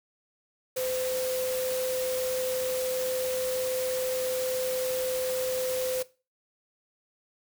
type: tone in noise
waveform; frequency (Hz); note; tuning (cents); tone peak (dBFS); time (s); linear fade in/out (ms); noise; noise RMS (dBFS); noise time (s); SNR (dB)
sine; 512; C5; -38; -28; 0.76-6.03; 10; white; -36; 0.76-6.03; +5
effects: noise-tail reverb RT60 0.3 s tail -18 dB re dry